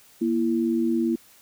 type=tone pair together; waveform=sine; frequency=236 / 333.8 Hz; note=A#3 / E4; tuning=+22 / +22 cents; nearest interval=tritone; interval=600 cents; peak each=-23 dBFS; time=0.21-1.16 s; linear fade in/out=10 ms; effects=white hiss -54 dBFS RMS until 1.41 s